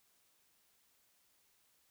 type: silence
effects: white hiss -73 dBFS RMS until 1.9 s